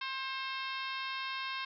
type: harmonic tone with a mistuned harmonic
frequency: 530 Hz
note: C5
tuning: 22 cents sharp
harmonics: 2 / 3 / 4 / 5 / 6 / 7 / 8 / 9 / 10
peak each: -40 / -43 / -45 / -43 / -47 / -45 / -50 / -53 / -53 dBFS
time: 0.01-1.65 s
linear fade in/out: 5 ms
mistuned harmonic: 4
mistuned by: +21 cents
effects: none